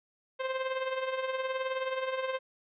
sawtooth tone with tremolo, 523.3 Hz, C5, in tune, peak -24 dBFS, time 0.39-2.39 s, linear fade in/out 20 ms, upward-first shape triangle, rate 19 Hz, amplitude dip 65%, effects resampled to 8000 Hz

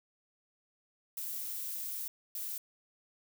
violet noise bursts at uneven times, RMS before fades -39 dBFS, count 2, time 1.17-2.08 / 2.35-2.58 s, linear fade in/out 2 ms, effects none

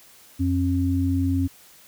sine tone pair together, 90.1 / 270 Hz, F#2 / C#4, -45 / -45 cents, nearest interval octave + perfect fifth, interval 1900 cents, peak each -22 dBFS, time 0.39-1.48 s, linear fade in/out 20 ms, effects white hiss -51 dBFS RMS until 1.87 s

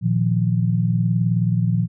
sine chord, Bb suspended fourth, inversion none, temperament equal, 116.54 / 155.56 / 174.61 Hz, Bb2 / Eb3 / F3, 0 / 0 / 0 cents, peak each -19 / -24 / -20 dBFS, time 0.01-1.88 s, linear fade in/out 50 ms, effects none

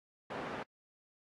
pink band-pass noise, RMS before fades -42 dBFS, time 0.3-0.63 s, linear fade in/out 5 ms, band 250 to 1700 Hz, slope 12 dB/octave, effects AAC 32 kbps

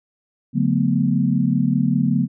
sine tone cluster, 143.1 / 182.2 / 222.1 / 247.2 Hz, D3 / F#3 / A3 / B3, -45 / -26 / +16 / +2 cents, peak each -21 dBFS, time 0.53-2.28 s, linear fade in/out 50 ms, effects none

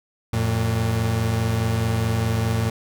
35% pulse tone pair together, 88.53 / 113.3 Hz, F2 / A#2, +24 / -49 cents, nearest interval major third, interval 427 cents, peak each -24 / -19 dBFS, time 0.33-2.7 s, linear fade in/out 5 ms, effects none

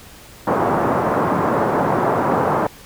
white band-pass noise, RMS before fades -18 dBFS, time 0.47-2.67 s, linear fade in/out 5 ms, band 110 to 1100 Hz, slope 24 dB/octave, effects pink hiss -42 dBFS RMS until 2.85 s

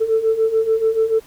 sine beating tone pair, 440 / 446.9 Hz, A4 / A4, 0 / +27 cents, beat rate 6.9 Hz, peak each -19 / -15 dBFS, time 0-1.2 s, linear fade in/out 20 ms, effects tanh soft clip ceiling -8 dBFS + pink hiss -48 dBFS RMS until 1.26 s

